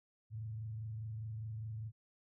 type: tone with frequency modulation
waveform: sine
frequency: 110 Hz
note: A2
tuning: in tune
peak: -40 dBFS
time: 0.3-1.92 s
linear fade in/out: 50 ms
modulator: 24.9 Hz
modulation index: 0.34
effects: none